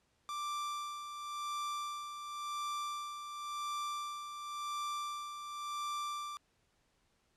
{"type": "tone with tremolo", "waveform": "45% pulse", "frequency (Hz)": 1177, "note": "D6", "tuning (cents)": 3, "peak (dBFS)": -36, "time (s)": [0.29, 6.37], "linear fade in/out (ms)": 0, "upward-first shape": "sine", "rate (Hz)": 0.93, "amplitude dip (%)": 55, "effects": ["pink hiss -75 dBFS RMS until 7.36 s", "low-pass 9000 Hz 12 dB/octave"]}